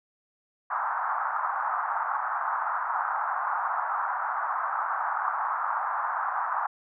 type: band-pass noise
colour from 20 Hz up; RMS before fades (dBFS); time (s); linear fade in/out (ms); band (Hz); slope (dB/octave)
white; -29; 0.7-6.67; 10; 770 to 1400; 48
effects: none